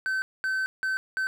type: tone bursts at uneven times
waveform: triangle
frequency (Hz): 1535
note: G6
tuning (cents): -37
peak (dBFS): -23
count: 4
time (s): 0.06-0.22 / 0.44-0.66 / 0.83-0.97 / 1.17-1.27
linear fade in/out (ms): 0
effects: none